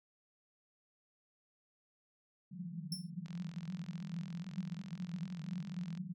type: band-pass noise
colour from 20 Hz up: pink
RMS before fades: -43 dBFS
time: 2.51-6.14 s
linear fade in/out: 20 ms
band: 160 to 190 Hz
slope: 96 dB/octave
type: tone with exponential decay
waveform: sawtooth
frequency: 5380 Hz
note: E8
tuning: 34 cents sharp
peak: -34 dBFS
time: 2.92-3.1 s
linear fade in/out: 2 ms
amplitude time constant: 39 ms
type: click train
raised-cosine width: 0.2 ms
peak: -37 dBFS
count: 118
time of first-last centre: 3.26-5.975 s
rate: 43.1 Hz
effects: none